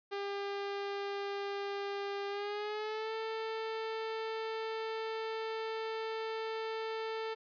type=tone with pitch glide; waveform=sawtooth; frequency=400.4 to 444.3 Hz; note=G4 to A4; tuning=+37 to +17 cents; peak=-32 dBFS; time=0.11-7.35 s; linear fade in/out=20 ms; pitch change=+180 cents; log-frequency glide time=2.28-3.13 s; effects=resampled to 11025 Hz